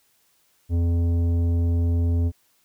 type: tone with tanh clipping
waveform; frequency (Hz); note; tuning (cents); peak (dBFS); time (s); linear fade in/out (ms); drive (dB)
sine; 85.1; F2; -44; -20; 0.69-2.32; 50; 11
effects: white hiss -64 dBFS RMS until 2.64 s